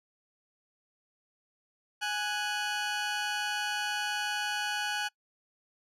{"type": "tone pair together", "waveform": "20% pulse", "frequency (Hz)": [830.6, 1480], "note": ["G#5", "F#6"], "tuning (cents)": [0, 0], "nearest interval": "minor seventh", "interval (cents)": 1000, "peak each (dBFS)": -28, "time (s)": [2.01, 5.09], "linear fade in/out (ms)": 20, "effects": ["noise-tail reverb RT60 0.1 s tail -24 dB re dry", "low-pass 9000 Hz 12 dB/octave"]}